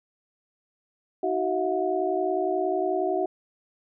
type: tone cluster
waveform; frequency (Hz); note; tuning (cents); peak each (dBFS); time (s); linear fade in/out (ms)
sine; 317.7 / 374.7 / 650 / 721; D#4 / F#4 / E5 / F#5; +36 / +22 / -24 / -45; -32 / -26 / -29 / -29; 1.23-3.26; 5
effects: none